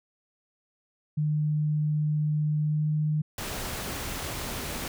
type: tone with pitch glide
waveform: sine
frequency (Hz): 151.3 to 152.53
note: D#3 to D#3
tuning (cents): -48 to -34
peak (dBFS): -23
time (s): 1.17-3.22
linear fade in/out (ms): 10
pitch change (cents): +14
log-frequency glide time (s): 2.61-2.86
type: noise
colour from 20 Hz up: pink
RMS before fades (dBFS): -34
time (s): 3.38-4.88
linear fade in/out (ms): 2
effects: none

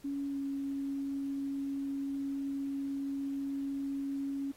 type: tone with pitch glide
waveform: sine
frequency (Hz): 280 to 276.6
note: C#4 to C#4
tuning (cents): +18 to -4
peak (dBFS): -33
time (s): 0.04-4.52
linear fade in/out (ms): 10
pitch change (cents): -22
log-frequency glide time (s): 0.27-0.39
effects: pink hiss -61 dBFS RMS until 4.56 s + AAC 48 kbps

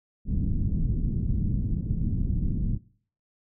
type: low-pass noise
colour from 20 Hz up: pink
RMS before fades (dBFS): -26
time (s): 0.25-2.79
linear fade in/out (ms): 50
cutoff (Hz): 230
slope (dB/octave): 24
effects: noise-tail reverb RT60 0.5 s tail -20 dB re dry

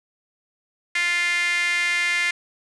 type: tone with high-pass filter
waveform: sawtooth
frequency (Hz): 349.2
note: F4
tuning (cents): 0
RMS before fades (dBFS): -22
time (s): 0.95-2.31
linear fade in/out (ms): 5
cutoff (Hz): 2000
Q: 6.4
effects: resampled to 22050 Hz + 8-bit

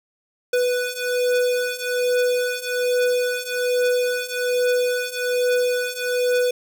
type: beating tone pair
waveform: square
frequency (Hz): 493.9 / 495.1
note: B4 / B4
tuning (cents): 0 / +4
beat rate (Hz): 1.2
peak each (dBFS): -24 / -22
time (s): 0.53-6.51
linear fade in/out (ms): 5
effects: 8-bit

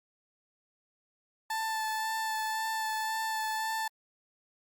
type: tone with vibrato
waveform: 30% pulse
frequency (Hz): 880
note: A5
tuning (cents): 0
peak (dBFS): -28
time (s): 1.5-3.88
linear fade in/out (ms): 5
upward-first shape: sine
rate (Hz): 1.9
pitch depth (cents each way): 15
effects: Opus 48 kbps

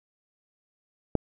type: click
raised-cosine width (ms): 2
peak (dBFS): -9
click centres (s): 1.153
effects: none

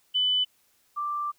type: tone pair in turn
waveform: sine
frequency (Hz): 3000 / 1177.9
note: F#7 / D6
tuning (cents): +23 / +5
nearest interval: octave + major third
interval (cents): 1618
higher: first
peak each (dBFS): -21 / -27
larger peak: first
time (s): 0.14-0.45 / 0.96-1.32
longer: second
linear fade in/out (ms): 20
effects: white hiss -66 dBFS RMS until 1.38 s

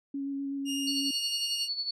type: tone with vibrato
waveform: sine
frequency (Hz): 277.2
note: C#4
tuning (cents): 0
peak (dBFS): -31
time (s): 0.14-1.11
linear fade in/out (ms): 5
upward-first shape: square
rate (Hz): 8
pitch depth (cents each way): 10
type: tone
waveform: sawtooth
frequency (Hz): 2836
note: F7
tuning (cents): +26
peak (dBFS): -29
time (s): 0.65-1.69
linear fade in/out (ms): 50
type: tone with tremolo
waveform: sine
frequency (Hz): 4435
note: C#8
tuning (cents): 0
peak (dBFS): -28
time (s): 0.87-1.91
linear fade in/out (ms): 5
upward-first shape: sine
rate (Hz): 11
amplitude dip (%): 65
effects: resampled to 24000 Hz

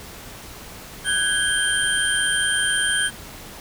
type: tone cluster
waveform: sine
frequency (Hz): 1512 / 1652 / 3159 / 9090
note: F#6 / G#6 / G7 / C#9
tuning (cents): +37 / -10 / +13 / +42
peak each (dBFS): -24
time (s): 1.04-3.11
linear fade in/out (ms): 50
effects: pink hiss -39 dBFS RMS until 3.6 s

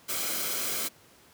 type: noise with comb filter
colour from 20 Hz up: white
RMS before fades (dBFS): -31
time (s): 0.08-0.89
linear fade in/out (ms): 20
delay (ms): 1.1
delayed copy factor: -0.5
effects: pink hiss -57 dBFS RMS until 1.33 s + high-pass 100 Hz 12 dB/octave

